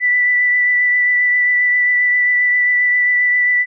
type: tone with vibrato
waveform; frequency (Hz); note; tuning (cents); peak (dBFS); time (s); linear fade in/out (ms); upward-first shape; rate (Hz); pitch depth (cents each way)
sine; 1975.5; B6; 0; -11; 0-3.66; 50; triangle; 7.5; 14
effects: none